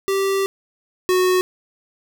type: tone pair in turn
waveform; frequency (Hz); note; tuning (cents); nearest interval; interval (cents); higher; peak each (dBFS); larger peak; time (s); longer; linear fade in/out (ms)
square; 390 / 367.6; G4 / F#4; -9 / -11; minor second; 102; first; -18 / -15; second; 0.08-0.46 / 1.09-1.41; first; 0
effects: none